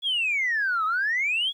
sine exponential two-way sweep, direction down then up, 3424 to 1244.5 to 3424 Hz, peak -21 dBFS, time 0.02-1.53 s, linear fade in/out 50 ms, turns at 0.85 s, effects tanh soft clip ceiling -18 dBFS + 10-bit

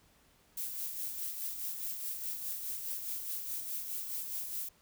violet noise with tremolo, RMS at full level -37 dBFS, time 0.57-4.69 s, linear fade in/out 5 ms, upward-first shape sine, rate 4.8 Hz, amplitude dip 45%, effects pink hiss -66 dBFS RMS until 4.81 s

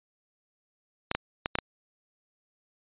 clicks, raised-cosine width 0.3 ms, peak -10 dBFS, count 5, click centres 1.114 / 1.15 / 1.459 / 1.554 / 1.587 s, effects resampled to 8000 Hz

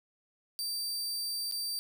sawtooth tone with dropouts, 4663 Hz, D8, 13 cents flat, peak -30 dBFS, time 0.59-1.79 s, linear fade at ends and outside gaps 0 ms, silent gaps 1.513-1.522 s, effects none

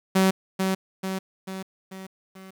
sawtooth tone with echo, 190 Hz, F#3, 46 cents sharp, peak -13 dBFS, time 0.15-0.31 s, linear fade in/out 10 ms, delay 440 ms, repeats 5, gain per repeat -5 dB, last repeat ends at 2.51 s, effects 9-bit

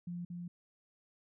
sine tone with echo, 174.61 Hz, F3, in tune, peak -38 dBFS, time 0.07-0.25 s, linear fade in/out 5 ms, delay 230 ms, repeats 1, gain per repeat -2 dB, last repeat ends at 0.48 s, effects none

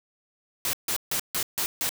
white noise bursts, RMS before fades -27 dBFS, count 6, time 0.65-1.892 s, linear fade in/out 0 ms, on 82 ms, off 150 ms, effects none

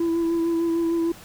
sine tone with vibrato, 333.8 Hz, E4, 22 cents sharp, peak -17 dBFS, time 0-1.12 s, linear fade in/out 5 ms, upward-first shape sine, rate 6.6 Hz, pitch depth 20 cents each way, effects tanh soft clip ceiling -19 dBFS + pink hiss -45 dBFS RMS until 1.24 s

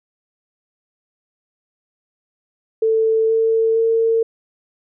sine tone with pitch steps, 444.4 / 448.8 / 453.2 Hz, A4 / A4 / A#4, +17 / +34 / -49 cents, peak -13 dBFS, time 2.82-4.23 s, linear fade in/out 5 ms, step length 470 ms, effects none

